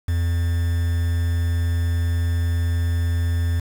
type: tone with quantisation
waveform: triangle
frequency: 85.1 Hz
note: F2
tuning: 44 cents flat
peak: -16 dBFS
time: 0.08-3.6 s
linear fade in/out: 5 ms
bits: 6
effects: none